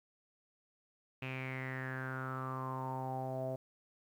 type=tone with low-pass filter sweep; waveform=sawtooth; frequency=130.7 Hz; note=C3; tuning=1 cent flat; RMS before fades=-40 dBFS; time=1.22-3.56 s; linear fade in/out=5 ms; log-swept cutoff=2600 to 610 Hz; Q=8.1; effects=11-bit